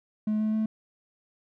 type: tone with pitch steps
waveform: triangle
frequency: 214 / 216.1 / 218.2 Hz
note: A3 / A3 / A3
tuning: -48 / -31 / -14 cents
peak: -21 dBFS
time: 0.27-0.66 s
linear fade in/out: 5 ms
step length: 130 ms
effects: tanh soft clip ceiling -18 dBFS